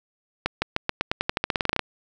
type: accelerating click train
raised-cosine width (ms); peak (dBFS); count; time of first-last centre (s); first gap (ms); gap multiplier
0.3; -6; 18; 0.46-1.793; 160; 0.9
effects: none